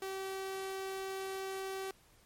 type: tone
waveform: sawtooth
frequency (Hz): 384.4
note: G4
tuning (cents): -34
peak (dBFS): -34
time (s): 0.02-1.91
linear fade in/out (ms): 2
effects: pink hiss -65 dBFS RMS until 2.25 s + MP3 64 kbps